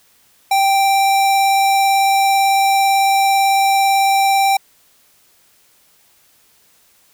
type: tone with vibrato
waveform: square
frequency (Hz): 784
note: G5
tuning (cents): 0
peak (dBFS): -12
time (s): 0.51-4.57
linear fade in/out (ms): 5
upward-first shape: triangle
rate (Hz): 18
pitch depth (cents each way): 8
effects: white hiss -54 dBFS RMS until 7.13 s